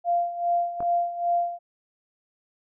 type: tone with tremolo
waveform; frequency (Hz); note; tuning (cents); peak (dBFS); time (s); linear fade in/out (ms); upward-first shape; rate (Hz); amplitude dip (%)
sine; 694; F5; -11; -19; 0.04-1.59; 50; sine; 2.5; 75
type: clicks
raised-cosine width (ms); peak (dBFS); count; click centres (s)
1; -20 / -29; 2; 0.805 / 0.826
effects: none